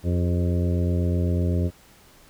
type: harmonic tone with a mistuned harmonic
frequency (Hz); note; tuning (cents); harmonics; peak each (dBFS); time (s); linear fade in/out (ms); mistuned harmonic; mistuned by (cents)
88; F2; +14; 1 / 2 / 3 / 4 / 5 / 6 / 7; -21 / -27 / -31 / -33 / -35 / -37 / -38; 0.03-1.71; 50; 5; -47
effects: pink hiss -53 dBFS RMS until 2.29 s